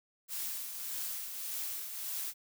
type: noise with tremolo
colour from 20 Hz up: blue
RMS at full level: -37 dBFS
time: 0.28-2.34 s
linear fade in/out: 50 ms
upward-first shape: triangle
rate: 1.7 Hz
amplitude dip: 50%
effects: none